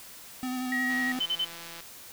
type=tone with vibrato; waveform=square; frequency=254.2 Hz; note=C4; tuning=50 cents flat; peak=-31 dBFS; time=0.43-1.19 s; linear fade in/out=0 ms; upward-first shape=sine; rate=11 Hz; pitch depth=20 cents each way
type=tone; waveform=sine; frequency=1900 Hz; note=A#6; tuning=33 cents sharp; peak=-27 dBFS; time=0.72-1.12 s; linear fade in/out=2 ms
type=click train; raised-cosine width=0.2 ms; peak=-26 dBFS; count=153; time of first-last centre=0.9-1.805 s; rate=168 Hz
type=tone bursts; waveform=sine; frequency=3057 Hz; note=G7; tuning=44 cents flat; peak=-25 dBFS; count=3; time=1.2-1.451 s; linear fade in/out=10 ms; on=61 ms; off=34 ms
effects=white hiss -47 dBFS RMS until 2.12 s